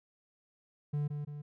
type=tone with echo; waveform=triangle; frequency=146.83 Hz; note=D3; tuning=in tune; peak=-28 dBFS; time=0.93-1.08 s; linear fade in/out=10 ms; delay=170 ms; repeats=2; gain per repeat=-5 dB; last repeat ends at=1.42 s; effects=none